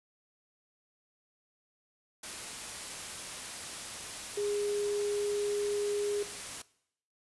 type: tone in noise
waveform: sine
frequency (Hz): 410.4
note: G#4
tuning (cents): -21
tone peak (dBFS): -30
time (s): 4.37-6.23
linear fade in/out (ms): 5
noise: white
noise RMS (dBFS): -41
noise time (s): 2.23-6.62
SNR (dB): +8
effects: noise-tail reverb RT60 0.7 s tail -20 dB re dry + resampled to 24000 Hz